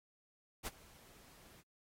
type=noise with ADSR envelope; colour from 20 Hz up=pink; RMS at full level=-39 dBFS; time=0.63-1.63 s; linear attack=39 ms; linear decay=26 ms; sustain=-23 dB; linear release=33 ms; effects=AAC 48 kbps